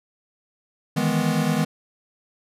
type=chord; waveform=square; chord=E major seventh; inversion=third; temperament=equal; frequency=155.56 / 164.81 / 207.7 / 246.9 Hz; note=D#3 / E3 / G#3 / B3; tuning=0 / 0 / 0 / 0 cents; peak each=-26 dBFS; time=0.96-1.65 s; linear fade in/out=10 ms; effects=resampled to 32000 Hz